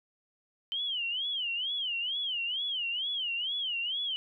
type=tone with vibrato; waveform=sine; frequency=3052 Hz; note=G7; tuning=47 cents flat; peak=-30 dBFS; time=0.72-4.16 s; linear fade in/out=0 ms; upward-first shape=sine; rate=2.2 Hz; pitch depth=190 cents each way; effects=none